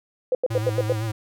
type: tone bursts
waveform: sine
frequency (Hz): 507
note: B4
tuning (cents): +45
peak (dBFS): -17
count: 6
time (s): 0.32-0.924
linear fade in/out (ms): 2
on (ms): 29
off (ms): 86
type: tone with vibrato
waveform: square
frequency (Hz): 110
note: A2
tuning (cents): 0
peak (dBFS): -25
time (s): 0.5-1.12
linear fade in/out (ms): 10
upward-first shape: sine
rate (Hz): 7.8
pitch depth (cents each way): 59
effects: none